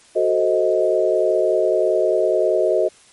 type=chord; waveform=sine; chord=F# diminished seventh; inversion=none; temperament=equal with one note detuned; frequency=370 / 440 / 523.3 / 628.4 Hz; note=F#4 / A4 / C5 / Eb5; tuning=0 / 0 / 0 / +17 cents; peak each=-20 / -21 / -22 / -18 dBFS; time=0.15-2.89 s; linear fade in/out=20 ms; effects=white hiss -50 dBFS RMS until 3.12 s + MP3 48 kbps